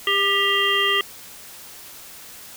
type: harmonic tone with a mistuned harmonic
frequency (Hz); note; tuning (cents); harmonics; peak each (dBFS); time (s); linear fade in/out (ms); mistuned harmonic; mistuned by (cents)
399.2; G4; +32; 1 / 3 / 5 / 7 / 8; -26 / -24 / -22 / -23 / -23; 0.07-1.01; 2; 5; -36
effects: white hiss -41 dBFS RMS until 2.56 s